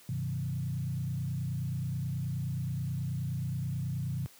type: tone with frequency modulation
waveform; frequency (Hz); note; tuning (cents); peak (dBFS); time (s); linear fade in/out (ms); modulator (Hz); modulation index
sine; 130.81; C3; 0; -30; 0.09-4.26; 0; 29.4; 1.2
effects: white hiss -57 dBFS RMS until 4.39 s + high-pass 80 Hz 12 dB/octave